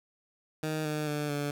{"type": "tone with pitch steps", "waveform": "15% pulse", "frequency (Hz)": [155.56, 151.92, 148.36, 144.89], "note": ["D#3", "D#3", "D3", "D3"], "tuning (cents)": [0, -41, 18, -23], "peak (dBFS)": -24, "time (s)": [0.63, 1.51], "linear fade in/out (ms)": 2, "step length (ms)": 220, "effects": []}